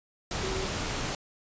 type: tone in noise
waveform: sine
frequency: 380.5 Hz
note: F#4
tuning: 48 cents sharp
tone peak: -34 dBFS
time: 0.43-0.66 s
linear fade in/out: 2 ms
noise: pink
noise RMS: -32 dBFS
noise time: 0.31-1.15 s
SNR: -5 dB
effects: resampled to 16000 Hz